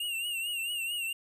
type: tone with vibrato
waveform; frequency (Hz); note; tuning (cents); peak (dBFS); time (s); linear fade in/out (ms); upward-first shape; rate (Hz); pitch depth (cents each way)
square; 2794; F7; 0; -32; 0-1.13; 5; triangle; 4.5; 87
effects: none